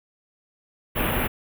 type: band-stop noise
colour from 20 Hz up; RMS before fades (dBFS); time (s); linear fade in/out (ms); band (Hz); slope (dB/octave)
pink; -24; 0.95-1.28; 20; 3100 to 11000; 48
effects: none